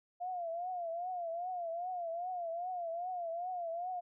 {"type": "tone with vibrato", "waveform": "sine", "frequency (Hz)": 698.5, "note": "F5", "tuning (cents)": 0, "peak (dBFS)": -36, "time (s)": [0.2, 4.01], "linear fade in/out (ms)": 20, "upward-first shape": "triangle", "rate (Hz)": 2.5, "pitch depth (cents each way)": 120, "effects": []}